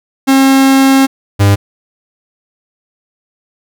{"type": "tone pair in turn", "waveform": "45% pulse", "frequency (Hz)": [269, 100.47], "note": ["C4", "G2"], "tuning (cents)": [48, 43], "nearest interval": "octave + perfect fourth", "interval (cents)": 1705, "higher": "first", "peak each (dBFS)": -5, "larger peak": "neither", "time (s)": [[0.27, 1.07], [1.39, 1.56]], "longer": "first", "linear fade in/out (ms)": 20, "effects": []}